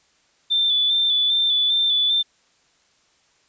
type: tone with vibrato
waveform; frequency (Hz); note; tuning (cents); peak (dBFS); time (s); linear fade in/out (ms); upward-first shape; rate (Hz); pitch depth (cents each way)
sine; 3520; A7; 0; -16; 0.5-2.23; 20; square; 2.5; 25
effects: white hiss -61 dBFS RMS until 3.48 s + resampled to 16000 Hz